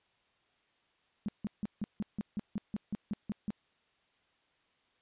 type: tone bursts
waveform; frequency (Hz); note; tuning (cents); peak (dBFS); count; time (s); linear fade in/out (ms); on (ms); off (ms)
sine; 207.7; G#3; 0; -31; 13; 1.26-3.505; 0; 25; 160
effects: white hiss -72 dBFS RMS until 5.01 s + resampled to 8000 Hz